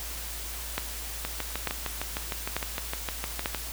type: two click trains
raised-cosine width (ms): 0.3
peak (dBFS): -11 / -14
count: 4 / 16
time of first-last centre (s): 0.78-3.459 / 1.25-3.547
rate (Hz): 1.12 / 6.53
effects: added 56 Hz sine -39 dBFS peak until 3.72 s + white hiss -38 dBFS RMS until 3.72 s